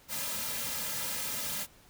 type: noise with comb filter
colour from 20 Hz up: white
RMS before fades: -35 dBFS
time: 0.08-1.67 s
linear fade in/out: 50 ms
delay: 2.7 ms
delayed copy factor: -0.8
effects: pink hiss -59 dBFS RMS until 1.89 s